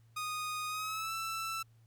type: tone with pitch glide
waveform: sawtooth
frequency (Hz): 1239 to 1327.9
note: D#6 to E6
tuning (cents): -8 to +12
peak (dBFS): -32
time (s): 0.16-1.63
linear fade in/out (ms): 10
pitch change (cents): +120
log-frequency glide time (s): 0.68-1.13
effects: added 114 Hz sine -60 dBFS peak until 1.86 s + pink hiss -75 dBFS RMS until 1.86 s